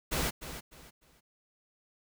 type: noise with echo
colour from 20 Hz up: pink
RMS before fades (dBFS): -31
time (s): 0.11-0.31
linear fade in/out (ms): 20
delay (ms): 300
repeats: 3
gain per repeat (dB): -11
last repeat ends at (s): 1.21
effects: none